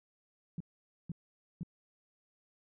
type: tone bursts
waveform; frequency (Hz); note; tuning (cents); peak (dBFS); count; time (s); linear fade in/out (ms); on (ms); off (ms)
sine; 168.8; E3; +41; -35; 3; 0.58-1.632; 2; 24; 490
effects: none